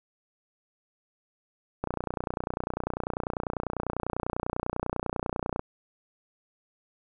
click train, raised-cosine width 1 ms, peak -15 dBFS, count 114, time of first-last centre 1.84-5.594 s, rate 30.1 Hz, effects none

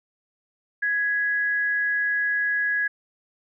sine tone pair together, 1667.2 / 1984 Hz, G#6 / B6, +6 / +7 cents, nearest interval minor third, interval 301 cents, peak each -21 / -33 dBFS, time 0.82-2.88 s, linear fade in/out 10 ms, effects none

